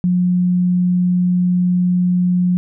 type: tone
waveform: sine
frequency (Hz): 179.4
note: F3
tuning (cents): +47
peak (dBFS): -12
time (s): 0.04-2.57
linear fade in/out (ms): 0
effects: none